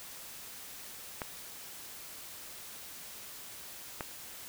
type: clicks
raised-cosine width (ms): 0.5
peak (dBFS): -20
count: 2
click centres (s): 1.218 / 4.008
effects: white hiss -47 dBFS RMS until 4.48 s